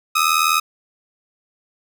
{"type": "ring-modulated tone", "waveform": "sawtooth", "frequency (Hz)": 1261, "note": "D#6", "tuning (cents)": 23, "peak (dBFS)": -8, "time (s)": [0.15, 0.6], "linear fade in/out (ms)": 10, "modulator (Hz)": 40, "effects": []}